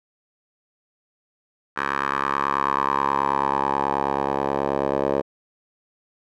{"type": "tone with band-pass filter sweep", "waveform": "10% pulse", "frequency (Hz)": 69.3, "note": "C#2", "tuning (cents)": 0, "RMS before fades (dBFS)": -23, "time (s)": [1.76, 5.22], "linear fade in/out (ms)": 20, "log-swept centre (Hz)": [1400, 590], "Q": 3.8, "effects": []}